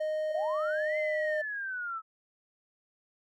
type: tone with pitch glide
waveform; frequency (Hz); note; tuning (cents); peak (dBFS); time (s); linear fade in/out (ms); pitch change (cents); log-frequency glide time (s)
triangle; 619 to 613.7; D#5 to D#5; -9 to -24; -27; 0-1.42; 10; -15; 0.48-0.62
type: linear two-way sweep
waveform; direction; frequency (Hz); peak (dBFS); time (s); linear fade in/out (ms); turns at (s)
sine; up then down; 523.3 to 2093 to 1291; -33; 0.29-2.02; 50; 0.98
effects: none